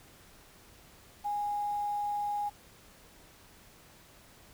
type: tone with quantisation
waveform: sine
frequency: 824 Hz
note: G#5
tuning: 14 cents flat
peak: -30 dBFS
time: 1.24-2.5 s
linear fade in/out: 20 ms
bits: 9
effects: pink hiss -57 dBFS RMS until 4.53 s